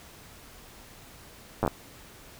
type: slowing click train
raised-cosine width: 1 ms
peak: -11 dBFS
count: 5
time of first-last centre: 1.63-1.678 s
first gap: 9 ms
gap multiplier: 1.19
effects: pink hiss -50 dBFS RMS until 2.39 s